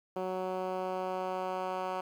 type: tone with band-pass filter sweep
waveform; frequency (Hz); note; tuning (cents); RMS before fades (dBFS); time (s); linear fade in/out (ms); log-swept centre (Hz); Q
10% pulse; 185.6; F#3; +6; -35; 0.16-2.01; 5; 460 to 890; 0.92
effects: 10-bit